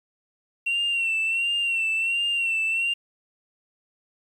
sine tone with vibrato, 2726 Hz, F7, 43 cents flat, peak -20 dBFS, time 0.66-2.94 s, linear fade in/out 10 ms, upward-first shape sine, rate 1.4 Hz, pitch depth 52 cents each way, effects tanh soft clip ceiling -19 dBFS + 9-bit

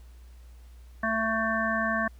harmonic tone, 222.6 Hz, A3, 20 cents sharp, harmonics 1 / 3 / 5 / 7 / 8, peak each -31 / -31 / -31 / -31 / -31 dBFS, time 1.03-2.08 s, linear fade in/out 5 ms, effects added 60 Hz sine -46 dBFS peak until 2.19 s + pink hiss -63 dBFS RMS until 2.19 s

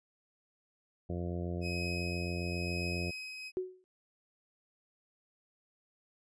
harmonic tone, 87.31 Hz, F2, in tune, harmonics 1 / 2 / 3 / 4 / 5 / 6 / 7 / 8, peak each -37 / -39 / -47 / -42 / -47 / -48 / -48 / -51 dBFS, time 1.09-3.11 s, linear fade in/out 10 ms
30% pulse tone with tremolo, 2530 Hz, D#7, 28 cents sharp, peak -34 dBFS, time 1.61-3.52 s, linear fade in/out 50 ms, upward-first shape triangle, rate 1 Hz, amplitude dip 50%
sine tone with exponential decay, 370 Hz, F#4, in tune, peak -28 dBFS, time 3.57-3.84 s, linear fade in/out 0 ms, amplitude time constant 57 ms
effects resampled to 22050 Hz

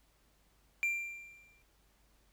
triangle tone with exponential decay, 2371 Hz, D7, 16 cents sharp, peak -26 dBFS, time 0.83-1.62 s, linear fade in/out 0 ms, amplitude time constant 170 ms, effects added 50 Hz sine -70 dBFS peak until 2.32 s + pink hiss -71 dBFS RMS until 2.32 s

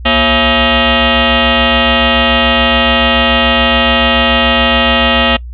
sine tone with frequency modulation, 1283 Hz, E6, 47 cents flat, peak -7 dBFS, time 0.05-5.37 s, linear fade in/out 10 ms, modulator 304 Hz, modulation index 6.7, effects noise-tail reverb RT60 0.1 s tail -25 dB re dry + added 60 Hz sine -23 dBFS peak until 5.53 s

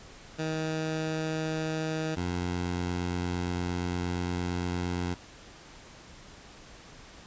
15% pulse tone pair in turn, 158 / 88.67 Hz, D#3 / F2, +27 / +27 cents, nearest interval minor seventh, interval 1000 cents, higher first, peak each -23 dBFS, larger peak neither, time 0.38-2.16 / 2.16-5.15 s, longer second, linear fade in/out 20 ms, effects pink hiss -50 dBFS RMS until 7.26 s + resampled to 16000 Hz

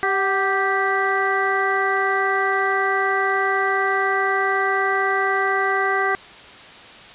harmonic tone with a mistuned harmonic, 392 Hz, G4, in tune, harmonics 1 / 2 / 3 / 4 / 5, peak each -24 / -24 / -24 / -24 / -24 dBFS, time 0.03-6.15 s, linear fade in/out 0 ms, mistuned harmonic 2, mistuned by -58 cents, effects white hiss -41 dBFS RMS until 7.14 s + resampled to 8000 Hz

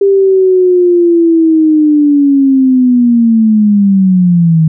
sine linear sweep, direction down, 398.2 to 156.5 Hz, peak -4 dBFS, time 0.01-4.68 s, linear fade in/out 5 ms, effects none

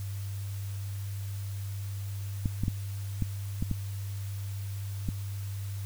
clicks, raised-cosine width 5 ms, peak -16 dBFS, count 7, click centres 2.458 / 2.636 / 2.681 / 3.223 / 3.625 / 3.713 / 5.088 s, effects added 99 Hz sine -33 dBFS peak until 5.85 s + white hiss -50 dBFS RMS until 5.85 s

